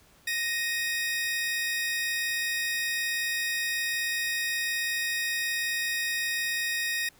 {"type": "tone pair together", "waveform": "sawtooth", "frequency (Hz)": [1865.3, 2500], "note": ["A#6", "D#7"], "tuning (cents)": [1, 8], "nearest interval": "perfect fourth", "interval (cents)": 507, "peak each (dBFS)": [-25, -30], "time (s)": [0.27, 7.09], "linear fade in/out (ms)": 5, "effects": ["pink hiss -59 dBFS RMS until 7.19 s"]}